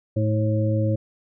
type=harmonic tone with a mistuned harmonic; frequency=108.4 Hz; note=A2; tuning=25 cents flat; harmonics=1 / 2 / 3 / 5; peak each=-20 / -29 / -28 / -27 dBFS; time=0.16-0.96 s; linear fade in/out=10 ms; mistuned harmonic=3; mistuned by=-18 cents; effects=none